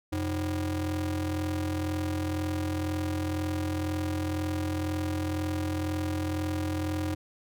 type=ring-modulated tone; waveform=square; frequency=110 Hz; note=A2; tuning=in tune; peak=-26 dBFS; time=0.12-7.15 s; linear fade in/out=10 ms; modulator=199 Hz; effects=none